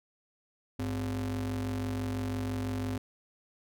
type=ring-modulated tone; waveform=square; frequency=78 Hz; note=D#2; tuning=5 cents sharp; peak=-29 dBFS; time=0.79-2.98 s; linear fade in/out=5 ms; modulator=179 Hz; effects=none